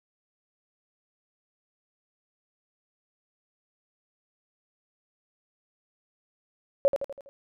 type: tone with echo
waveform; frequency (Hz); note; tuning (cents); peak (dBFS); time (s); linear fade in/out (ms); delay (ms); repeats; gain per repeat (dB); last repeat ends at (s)
sine; 556; C#5; +5; -16; 6.85-6.88; 0; 82; 5; -6; 7.29
effects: none